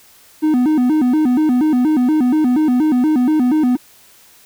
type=tone with vibrato; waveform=triangle; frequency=277.2 Hz; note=C#4; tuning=in tune; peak=-9 dBFS; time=0.42-3.77 s; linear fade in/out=20 ms; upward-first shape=square; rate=4.2 Hz; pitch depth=190 cents each way; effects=white hiss -47 dBFS RMS until 4.45 s